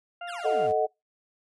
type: harmonic tone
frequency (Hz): 698.5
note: F5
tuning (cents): 0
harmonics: 1 / 2 / 3 / 4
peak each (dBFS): -36 / -40 / -53 / -44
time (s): 0.21-0.67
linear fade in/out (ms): 5
type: exponential sweep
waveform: 25% pulse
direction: down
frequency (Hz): 1938 to 82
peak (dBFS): -35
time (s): 0.27-0.73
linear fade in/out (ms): 20
type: chord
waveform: sine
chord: D# diminished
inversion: second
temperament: equal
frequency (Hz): 440 / 622.3 / 740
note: A4 / D#5 / F#5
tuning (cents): 0 / 0 / 0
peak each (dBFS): -26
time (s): 0.44-0.87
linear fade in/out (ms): 20
effects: noise-tail reverb RT60 0.2 s tail -26 dB re dry + resampled to 24000 Hz